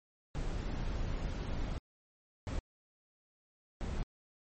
brown noise bursts at uneven times, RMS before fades -36 dBFS, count 3, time 0.35-1.78 / 2.47-2.59 / 3.81-4.03 s, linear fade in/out 0 ms, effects MP3 32 kbps

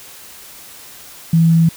sine tone, 164.7 Hz, E3, 1 cent flat, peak -8 dBFS, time 1.33-1.69 s, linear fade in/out 5 ms, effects white hiss -38 dBFS RMS until 1.76 s

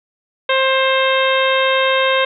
harmonic tone, 529 Hz, C5, 19 cents sharp, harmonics 1 / 2 / 3 / 4 / 5 / 6 / 7, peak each -16 / -19 / -21 / -22 / -23 / -24 / -24 dBFS, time 0.49-2.25 s, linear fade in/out 5 ms, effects none

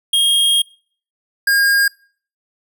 square tone pair in turn, 3248 / 1620.7 Hz, G#7 / G#6, -39 / -43 cents, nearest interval octave, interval 1204 cents, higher first, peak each -12 dBFS, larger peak neither, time 0.13-0.62 / 1.47-1.88 s, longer first, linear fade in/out 5 ms, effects noise-tail reverb RT60 0.5 s tail -26 dB re dry

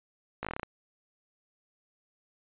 slowing click train, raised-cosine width 0.5 ms, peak -19 dBFS, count 9, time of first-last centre 0.43-0.632 s, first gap 17 ms, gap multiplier 1.11, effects resampled to 8000 Hz

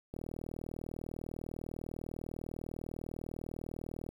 click train, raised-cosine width 2 ms, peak -28 dBFS, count 159, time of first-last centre 0.14-4.09 s, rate 40 Hz, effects 9-bit

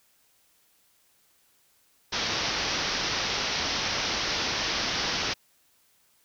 white low-pass noise, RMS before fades -29 dBFS, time 2.12-5.34 s, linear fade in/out 10 ms, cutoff 5900 Hz, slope 96 dB/octave, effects white hiss -65 dBFS RMS until 6.24 s

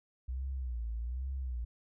sine tone with vibrato, 61.3 Hz, B1, 12 cents flat, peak -34 dBFS, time 0.28-1.65 s, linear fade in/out 10 ms, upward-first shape sine, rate 1.2 Hz, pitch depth 150 cents each way, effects none

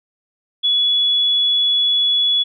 sine tone, 3397 Hz, G#7, 38 cents sharp, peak -13 dBFS, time 0.63-2.44 s, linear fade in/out 20 ms, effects none

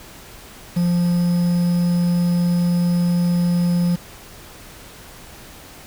triangle tone with quantisation, 174.61 Hz, F3, in tune, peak -13 dBFS, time 0.76-3.96 s, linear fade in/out 10 ms, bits 6, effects pink hiss -41 dBFS RMS until 5.86 s

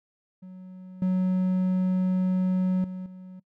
triangle tone with level steps, 185 Hz, F#3, in tune, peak -38 / -19 / -30 / -38 dBFS, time 0.42-3.4 s, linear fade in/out 10 ms, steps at 1.02 / 2.84 / 3.06 s, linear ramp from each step 2 ms, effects noise-tail reverb RT60 0.1 s tail -22 dB re dry

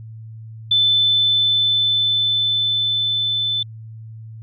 sine tone with level ramp, 3520 Hz, A7, in tune, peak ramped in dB -12 to -18 dBFS, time 0.71-3.63 s, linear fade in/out 5 ms, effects added 111 Hz sine -33 dBFS peak until 4.42 s

